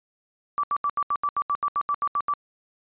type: tone bursts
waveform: sine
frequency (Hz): 1159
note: D6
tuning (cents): -23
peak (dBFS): -21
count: 14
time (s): 0.58-2.337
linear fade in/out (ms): 0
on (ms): 54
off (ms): 77
effects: resampled to 8000 Hz